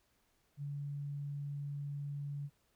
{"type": "tone", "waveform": "sine", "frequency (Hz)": 143.1, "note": "D3", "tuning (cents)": -45, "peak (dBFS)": -38, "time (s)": [0.57, 2.5], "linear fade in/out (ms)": 50, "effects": ["pink hiss -75 dBFS RMS until 2.75 s"]}